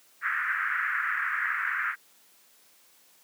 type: band-pass noise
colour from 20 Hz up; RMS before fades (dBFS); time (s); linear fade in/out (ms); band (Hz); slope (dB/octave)
white; -29; 0.21-1.96; 50; 1300 to 1900; 48
effects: white hiss -60 dBFS RMS until 3.23 s + high-pass 200 Hz 12 dB/octave